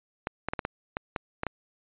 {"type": "clicks", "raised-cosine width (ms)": 0.5, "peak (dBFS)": -14, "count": 9, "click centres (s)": [0.271, 0.486, 0.535, 0.592, 0.651, 0.969, 1.162, 1.434, 1.467], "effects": ["resampled to 8000 Hz"]}